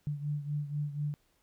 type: beating tone pair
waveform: sine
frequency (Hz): 146 / 150.1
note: D3 / D3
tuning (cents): -10 / +38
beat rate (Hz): 4.1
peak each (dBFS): -33 / -38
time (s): 0.07-1.14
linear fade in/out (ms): 0
effects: pink hiss -72 dBFS RMS until 1.42 s